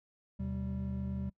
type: tone cluster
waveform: triangle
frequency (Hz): 78.2 / 127.7 / 194.6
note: D#2 / C3 / G3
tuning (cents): +9 / -42 / -12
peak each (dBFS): -37 / -39 / -35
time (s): 0.39-1.3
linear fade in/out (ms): 10
effects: noise-tail reverb RT60 0.1 s tail -23 dB re dry